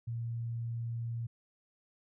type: tone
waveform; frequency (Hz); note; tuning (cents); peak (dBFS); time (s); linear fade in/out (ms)
sine; 116.54; A#2; 0; -34; 0.07-1.27; 10
effects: none